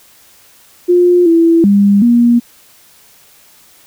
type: tone with pitch steps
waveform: sine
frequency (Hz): 354.3 / 332.6 / 201.2 / 238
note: F4 / E4 / G3 / A#3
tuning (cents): +25 / +16 / +45 / +36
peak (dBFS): -5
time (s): 0.88-2.4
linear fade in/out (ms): 20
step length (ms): 380
effects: white hiss -45 dBFS RMS until 3.86 s